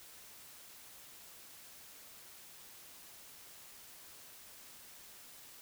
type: silence
effects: white hiss -55 dBFS RMS until 5.61 s